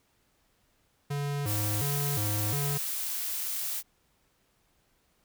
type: tone with vibrato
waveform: square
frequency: 122.4 Hz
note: B2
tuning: 15 cents flat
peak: -30 dBFS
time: 1.1-2.78 s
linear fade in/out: 10 ms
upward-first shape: square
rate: 1.4 Hz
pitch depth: 270 cents each way
type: noise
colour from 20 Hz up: blue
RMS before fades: -33 dBFS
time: 1.45-3.83 s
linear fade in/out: 50 ms
effects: pink hiss -70 dBFS RMS until 5.24 s